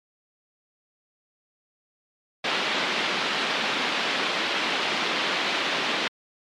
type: band-pass noise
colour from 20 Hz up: white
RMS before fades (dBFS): -26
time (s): 2.44-6.08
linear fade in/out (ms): 5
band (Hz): 190 to 3700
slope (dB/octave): 24
effects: MP3 64 kbps

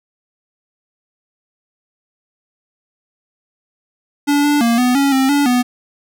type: tone with pitch steps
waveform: square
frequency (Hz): 288 / 292 / 233.2 / 248.7 / 278.4 / 265.4 / 286.2 / 247.2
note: D4 / D4 / A#3 / B3 / C#4 / C4 / D4 / B3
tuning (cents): -34 / -10 / +1 / +12 / +8 / +25 / -45 / +2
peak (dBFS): -12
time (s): 4.27-5.63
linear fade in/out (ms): 20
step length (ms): 170
effects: none

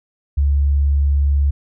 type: tone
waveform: sine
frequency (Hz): 70.8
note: C#2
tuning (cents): +37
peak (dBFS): -12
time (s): 0.37-1.51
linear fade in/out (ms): 10
effects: none

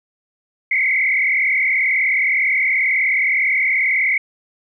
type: tone with frequency modulation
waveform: sine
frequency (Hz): 2142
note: C7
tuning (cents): +40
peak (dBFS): -14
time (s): 0.71-4.18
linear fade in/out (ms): 5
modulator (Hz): 39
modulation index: 3.1
effects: none

